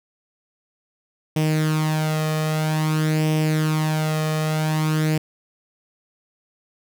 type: tone with flanger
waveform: sawtooth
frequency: 155.56 Hz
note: D#3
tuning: in tune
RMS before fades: -21 dBFS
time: 1.36-5.18 s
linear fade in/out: 5 ms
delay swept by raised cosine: 0.35 to 1.65 ms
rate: 0.51 Hz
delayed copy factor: +0.6
effects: none